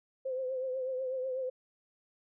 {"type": "tone with vibrato", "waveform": "sine", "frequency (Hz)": 518, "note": "C5", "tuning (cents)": -17, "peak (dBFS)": -32, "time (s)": [0.25, 1.5], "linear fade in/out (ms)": 10, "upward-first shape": "triangle", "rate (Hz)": 8.1, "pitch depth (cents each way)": 57, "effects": []}